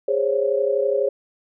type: tone cluster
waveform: sine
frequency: 409.2 / 529 / 561 Hz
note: G#4 / C5 / C#5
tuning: -26 / +19 / +21 cents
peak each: -22 dBFS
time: 0.08-1.09 s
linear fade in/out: 5 ms
effects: none